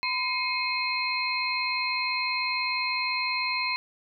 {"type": "tone cluster", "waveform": "sine", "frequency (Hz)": [1014, 2153, 2523, 4167], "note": ["B5", "C7", "D#7", "C8"], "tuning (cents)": [45, 49, 23, -8], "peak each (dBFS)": -31, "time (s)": [0.03, 3.76], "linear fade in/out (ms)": 0, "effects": []}